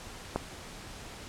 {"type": "click", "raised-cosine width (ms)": 1, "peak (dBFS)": -14, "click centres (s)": 0.36, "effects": ["pink hiss -45 dBFS RMS until 1.28 s", "low-pass 9000 Hz 12 dB/octave"]}